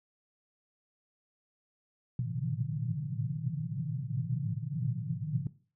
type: band-pass noise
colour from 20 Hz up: pink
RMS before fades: -34 dBFS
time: 2.19-5.47 s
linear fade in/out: 2 ms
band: 110 to 170 Hz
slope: 96 dB/octave
effects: noise-tail reverb RT60 0.4 s tail -18 dB re dry